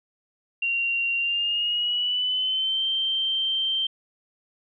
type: tone with pitch glide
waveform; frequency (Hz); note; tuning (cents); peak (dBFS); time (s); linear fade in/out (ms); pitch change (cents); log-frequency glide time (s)
sine; 2761 to 3135; F7 to G7; -20 to -1; -22; 0.62-3.87; 5; +219; 1.17-2.85
effects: none